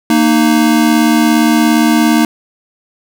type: tone pair together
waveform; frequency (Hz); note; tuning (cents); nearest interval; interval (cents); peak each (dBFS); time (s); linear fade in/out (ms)
square; 230.7 / 308; A#3 / D#4; -18 / -17; perfect fourth; 501; -11; 0.1-2.25; 2
effects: none